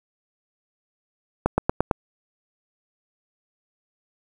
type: accelerating click train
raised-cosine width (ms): 1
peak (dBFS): -4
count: 5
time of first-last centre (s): 1.46-1.912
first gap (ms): 120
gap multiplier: 0.96
effects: 7-bit